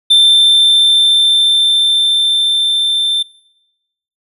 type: tone with level ramp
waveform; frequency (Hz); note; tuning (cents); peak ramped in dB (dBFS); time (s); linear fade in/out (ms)
triangle; 3563; A7; +21; -3 to -10; 0.1-3.23; 10
effects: noise-tail reverb RT60 1.0 s tail -25 dB re dry + resampled to 32000 Hz